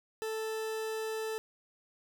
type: tone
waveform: 40% pulse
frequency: 440 Hz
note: A4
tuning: in tune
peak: -33 dBFS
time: 0.22-1.38 s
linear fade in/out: 0 ms
effects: none